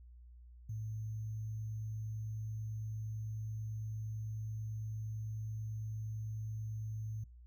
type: tone with sample-and-hold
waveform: sine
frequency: 109 Hz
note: A2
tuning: 16 cents flat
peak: -38 dBFS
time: 0.69-7.24 s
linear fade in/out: 5 ms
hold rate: 6300 Hz
effects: noise-tail reverb RT60 0.3 s tail -26 dB re dry + added 60 Hz sine -53 dBFS peak until 7.46 s